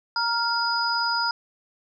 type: tone cluster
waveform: sine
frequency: 935 / 1397 / 4959 Hz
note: A#5 / F6 / D#8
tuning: +5 / 0 / -7 cents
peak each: -26 dBFS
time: 0.16-1.31 s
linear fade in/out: 2 ms
effects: none